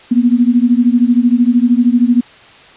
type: beating tone pair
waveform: sine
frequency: 236.5 / 249.5 Hz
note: A#3 / B3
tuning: +25 / +18 cents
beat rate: 13 Hz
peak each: -10 / -11 dBFS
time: 0.11-2.21 s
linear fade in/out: 10 ms
effects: white hiss -40 dBFS RMS until 2.76 s + resampled to 8000 Hz

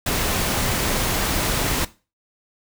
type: noise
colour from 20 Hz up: pink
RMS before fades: -22 dBFS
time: 0.06-1.85 s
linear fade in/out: 5 ms
effects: noise-tail reverb RT60 0.3 s tail -17 dB re dry

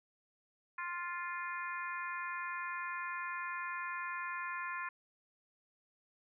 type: harmonic tone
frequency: 350 Hz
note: F4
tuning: 4 cents sharp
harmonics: 3 / 4 / 5 / 6 / 7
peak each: -41 / -45 / -43 / -49 / -48 dBFS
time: 0.78-4.89 s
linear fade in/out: 5 ms
effects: none

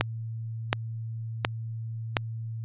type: click train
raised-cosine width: 0.3 ms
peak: -5 dBFS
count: 4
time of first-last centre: 0.01-2.168 s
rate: 1.39 Hz
effects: added 113 Hz sine -32 dBFS peak until 2.64 s + resampled to 8000 Hz

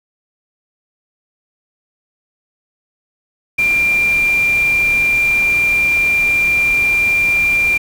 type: tone in noise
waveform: sine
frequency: 2381 Hz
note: D7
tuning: 23 cents sharp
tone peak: -11 dBFS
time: 3.58-7.78 s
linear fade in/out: 10 ms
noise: pink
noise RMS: -29 dBFS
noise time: 3.58-7.78 s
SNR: +15 dB
effects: none

